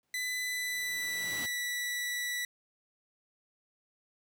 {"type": "noise with exponential growth", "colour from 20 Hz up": "pink", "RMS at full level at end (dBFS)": -41, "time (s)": [0.03, 1.46], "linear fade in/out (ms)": 1, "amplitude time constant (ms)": 310}
{"type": "tone with pitch glide", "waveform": "sawtooth", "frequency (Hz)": [2000, 1957.7], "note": ["B6", "B6"], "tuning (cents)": [21, -16], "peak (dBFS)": -29, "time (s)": [0.14, 2.45], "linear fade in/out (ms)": 2, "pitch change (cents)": -37, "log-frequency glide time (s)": [0.41, 1.57]}
{"effects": ["high-pass 100 Hz 12 dB/octave"]}